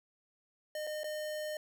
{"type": "tone with dropouts", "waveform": "square", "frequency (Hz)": 610, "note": "D#5", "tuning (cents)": -34, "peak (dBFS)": -37, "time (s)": [0.75, 1.57], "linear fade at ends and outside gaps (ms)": 2, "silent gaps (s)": [[0.869, 0.872], [1.034, 1.042]], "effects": []}